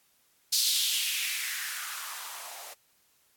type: noise with band-pass filter sweep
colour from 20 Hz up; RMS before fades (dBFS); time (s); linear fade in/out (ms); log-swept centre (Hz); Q
violet; -32; 0.52-2.74; 10; 4600 to 630; 3.1
effects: white hiss -67 dBFS RMS until 3.36 s + AAC 64 kbps